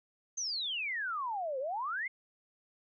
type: exponential two-way sweep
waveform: sine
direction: down then up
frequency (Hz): 6440 to 505 to 2187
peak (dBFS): -33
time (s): 0.37-2.08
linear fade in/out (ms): 10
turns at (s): 1.59
effects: none